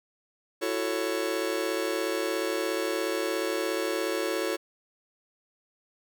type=chord; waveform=45% pulse; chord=F# minor seventh; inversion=third; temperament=just; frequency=333 / 370 / 444 / 555 Hz; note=E4 / F#4 / A4 / C#5; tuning=+18 / 0 / +16 / +2 cents; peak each=-33 dBFS; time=0.61-4.57 s; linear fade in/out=20 ms; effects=none